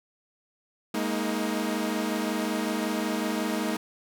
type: chord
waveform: sawtooth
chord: Ab suspended second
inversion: none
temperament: equal with one note detuned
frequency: 207.7 / 233.1 / 315.1 Hz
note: Ab3 / Bb3 / Eb4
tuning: 0 / 0 / +22 cents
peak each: -27 dBFS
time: 0.94-3.77 s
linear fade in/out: 5 ms
effects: none